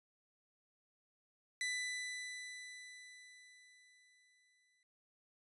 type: tone with exponential decay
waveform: sawtooth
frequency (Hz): 1992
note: B6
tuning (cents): +14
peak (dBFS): -32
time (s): 1.61-4.83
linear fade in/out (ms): 1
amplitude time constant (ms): 700
effects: resampled to 24000 Hz